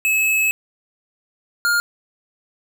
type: tone pair in turn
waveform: square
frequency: 2587 / 1413 Hz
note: E7 / F6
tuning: -33 / +20 cents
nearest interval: minor seventh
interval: 1047 cents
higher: first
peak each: -16 dBFS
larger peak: neither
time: 0.05-0.51 / 1.65-1.8 s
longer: first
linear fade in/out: 0 ms
effects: none